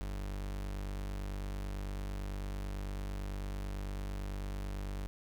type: tone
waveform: 40% pulse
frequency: 49 Hz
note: G1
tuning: in tune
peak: -36 dBFS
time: 0.01-5.07 s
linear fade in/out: 0 ms
effects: none